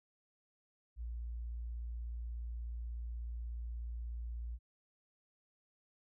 sine tone, 58.27 Hz, A#1, in tune, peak -39 dBFS, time 0.96-4.59 s, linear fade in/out 50 ms, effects none

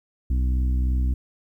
harmonic tone, 63.1 Hz, B1, 38 cents sharp, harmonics 1 / 2 / 3 / 4 / 5, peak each -19 / -34 / -38 / -36 / -42 dBFS, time 0.3-1.14 s, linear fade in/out 5 ms, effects 10-bit

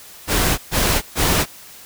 pink noise bursts, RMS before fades -17 dBFS, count 3, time 0.27-1.46 s, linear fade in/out 50 ms, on 310 ms, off 130 ms, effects white hiss -41 dBFS RMS until 1.85 s

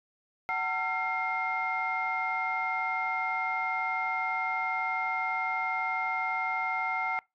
sine tone cluster, 750 / 902 / 1364 / 2123 Hz, F#5 / A5 / F6 / C7, +23 / +43 / -41 / +25 cents, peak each -33 / -34 / -34 / -31 dBFS, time 0.49-7.19 s, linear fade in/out 0 ms, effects noise-tail reverb RT60 0.2 s tail -24 dB re dry + tanh soft clip ceiling -19 dBFS

